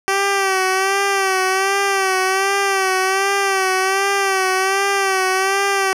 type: tone with vibrato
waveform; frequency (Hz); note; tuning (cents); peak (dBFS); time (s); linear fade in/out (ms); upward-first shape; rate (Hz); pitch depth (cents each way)
10% pulse; 386.1; G4; -26; -7; 0.08-5.93; 0; sine; 1.3; 52
effects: low-pass 11000 Hz 12 dB/octave